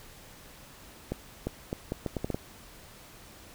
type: accelerating click train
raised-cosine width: 2 ms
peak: -17 dBFS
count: 9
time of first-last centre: 1.12-2.345 s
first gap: 350 ms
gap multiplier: 0.74
effects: pink hiss -51 dBFS RMS until 3.54 s